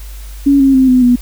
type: tone with pitch steps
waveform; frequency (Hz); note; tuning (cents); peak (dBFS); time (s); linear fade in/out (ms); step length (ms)
sine; 280 / 270.8 / 261.9 / 253.2 / 244.9; C#4 / C#4 / C4 / B3 / B3; +18 / -40 / +2 / +43 / -14; -5; 0.46-1.16; 10; 140
effects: added 50 Hz sine -26 dBFS peak until 1.21 s + white hiss -39 dBFS RMS until 1.21 s